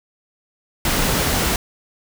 pink noise, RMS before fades -19 dBFS, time 0.85-1.56 s, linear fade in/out 2 ms, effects none

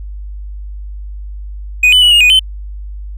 triangle tone with pitch steps, 2486 / 2999 / 2937 / 2851 / 2478 / 3065 Hz, D#7 / F#7 / F#7 / F7 / D#7 / G7, -2 / +23 / -13 / +35 / -8 / -40 cents, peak -3 dBFS, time 1.83-2.394 s, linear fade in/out 5 ms, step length 94 ms, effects added 50 Hz sine -23 dBFS peak until 3.17 s

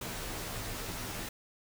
pink noise with comb filter, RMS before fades -39 dBFS, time 0.01-1.29 s, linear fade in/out 5 ms, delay 14 ms, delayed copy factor -0.8, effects none

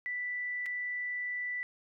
sine tone with dropouts, 1975.5 Hz, B6, in tune, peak -33 dBFS, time 0.06-1.63 s, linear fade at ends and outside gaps 0 ms, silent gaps 0.659-0.663 s, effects none

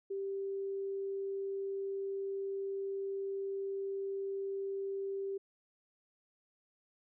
sine tone, 392 Hz, G4, in tune, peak -35 dBFS, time 0.1-5.38 s, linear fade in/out 10 ms, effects none

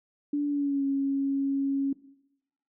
sine tone with pitch glide, 290.2 to 275.2 Hz, D4 to C#4, -21 to -12 cents, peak -24 dBFS, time 0.33-1.93 s, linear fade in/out 5 ms, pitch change -91 cents, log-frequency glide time 0.47-0.85 s, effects noise-tail reverb RT60 0.8 s tail -18 dB re dry

